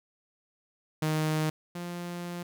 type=tone pair in turn; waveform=sawtooth; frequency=155.56 / 174.61 Hz; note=D#3 / F3; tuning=0 / 0 cents; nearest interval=major second; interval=200 cents; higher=second; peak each=-22 / -31 dBFS; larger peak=first; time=1.02-1.5 / 1.75-2.43 s; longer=second; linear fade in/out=5 ms; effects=none